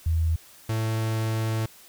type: tone pair in turn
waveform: sine / 45% pulse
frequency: 81.4 / 110.98 Hz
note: E2 / A2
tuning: -21 / +15 cents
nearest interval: perfect fourth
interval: 536 cents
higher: second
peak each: -20 / -24 dBFS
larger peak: first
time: 0.06-0.36 / 0.69-1.66 s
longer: second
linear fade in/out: 5 ms
effects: white hiss -51 dBFS RMS until 1.88 s